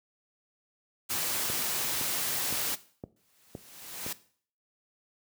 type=noise; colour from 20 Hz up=white; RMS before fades=-31 dBFS; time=1.09-2.76 s; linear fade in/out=20 ms
type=click train; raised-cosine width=2 ms; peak=-24 dBFS; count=6; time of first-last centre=1.5-4.064 s; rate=1.95 Hz
type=noise with exponential growth; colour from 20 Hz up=white; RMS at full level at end=-34 dBFS; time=3.16-4.13 s; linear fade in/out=5 ms; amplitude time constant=210 ms
effects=noise-tail reverb RT60 0.5 s tail -17 dB re dry + high-pass 80 Hz 12 dB/octave